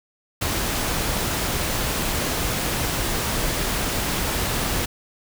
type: noise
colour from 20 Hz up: pink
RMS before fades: -24 dBFS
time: 0.41-4.86 s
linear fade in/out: 10 ms
effects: none